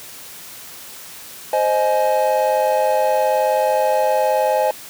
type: chord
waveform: triangle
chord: Ab major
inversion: first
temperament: equal with one note detuned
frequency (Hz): 523.3 / 622.3 / 842.2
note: C5 / Eb5 / Ab5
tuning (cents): 0 / 0 / +24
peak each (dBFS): -17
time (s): 1.53-4.71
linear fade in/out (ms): 2
effects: white hiss -37 dBFS RMS until 4.89 s + high-pass 80 Hz 12 dB/octave